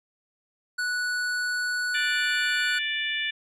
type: tone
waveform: square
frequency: 1476 Hz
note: F#6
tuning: 5 cents flat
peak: -26 dBFS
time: 0.78-2.79 s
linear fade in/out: 10 ms
type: harmonic tone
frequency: 587.3 Hz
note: D5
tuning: in tune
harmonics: 3 / 4 / 5 / 6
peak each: -30 / -31 / -32 / -33 dBFS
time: 1.94-3.31 s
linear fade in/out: 10 ms
effects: low-pass 9000 Hz 12 dB/octave